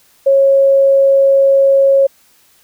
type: tone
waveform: sine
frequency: 547 Hz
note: C#5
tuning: 23 cents flat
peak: -6 dBFS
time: 0.26-2.07 s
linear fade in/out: 10 ms
effects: white hiss -51 dBFS RMS until 2.63 s